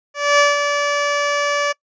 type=tone with ADSR envelope; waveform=15% pulse; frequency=578 Hz; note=D5; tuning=28 cents flat; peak=-3 dBFS; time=0.14-1.73 s; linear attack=250 ms; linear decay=170 ms; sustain=-7 dB; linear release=17 ms; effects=noise-tail reverb RT60 0.1 s tail -24 dB re dry + resampled to 16000 Hz